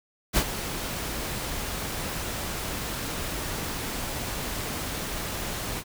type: noise with ADSR envelope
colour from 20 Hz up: pink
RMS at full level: -21 dBFS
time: 0.33-5.84 s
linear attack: 40 ms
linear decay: 64 ms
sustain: -11 dB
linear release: 60 ms
effects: none